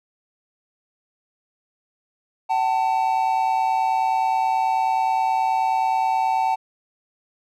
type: tone pair together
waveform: triangle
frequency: 760.6 / 890 Hz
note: F#5 / A5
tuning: +48 / +20 cents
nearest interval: minor third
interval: 272 cents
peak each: -19 dBFS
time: 2.49-6.56 s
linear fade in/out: 20 ms
effects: none